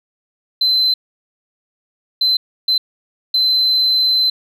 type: tone bursts at uneven times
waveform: sine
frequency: 4062 Hz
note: B7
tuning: 48 cents sharp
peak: -10 dBFS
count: 4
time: 0.61-0.94 / 2.21-2.37 / 2.68-2.78 / 3.34-4.3 s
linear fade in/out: 5 ms
effects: tanh soft clip ceiling -9 dBFS